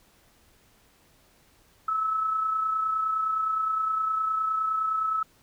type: tone with amplitude modulation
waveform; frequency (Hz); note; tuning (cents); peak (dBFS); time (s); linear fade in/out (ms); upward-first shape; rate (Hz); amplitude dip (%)
sine; 1300; E6; -24; -22; 1.88-5.23; 5; sine; 29.7; 40
effects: pink hiss -61 dBFS RMS until 5.42 s